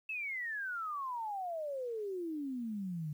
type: exponential sweep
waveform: sine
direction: down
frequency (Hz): 2659 to 145.7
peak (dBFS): -36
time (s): 0.09-3.13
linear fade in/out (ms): 5
effects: 11-bit